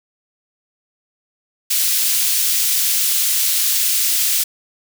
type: high-pass noise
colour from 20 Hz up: white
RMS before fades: -17 dBFS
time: 1.7-4.44 s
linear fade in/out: 10 ms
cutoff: 3000 Hz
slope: 12 dB/octave
effects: none